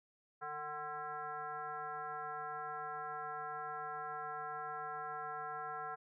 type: tone with frequency modulation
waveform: sine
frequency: 1046.5 Hz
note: C6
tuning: in tune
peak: -40 dBFS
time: 0.41-5.96 s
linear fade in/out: 20 ms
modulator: 298 Hz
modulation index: 1.7
effects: none